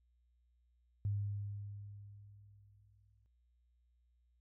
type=tone with exponential decay; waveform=sine; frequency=101.7 Hz; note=G#2; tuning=36 cents flat; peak=-32 dBFS; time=1.05-3.26 s; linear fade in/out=0 ms; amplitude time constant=480 ms; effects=added 60 Hz sine -70 dBFS peak until 4.4 s